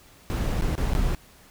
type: noise with dropouts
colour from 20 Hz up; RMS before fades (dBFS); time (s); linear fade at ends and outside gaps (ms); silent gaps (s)
brown; -24; 0.3-1.15; 0; 0.611-0.622 / 0.753-0.779 / 0.934-0.951
effects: pink hiss -53 dBFS RMS until 1.5 s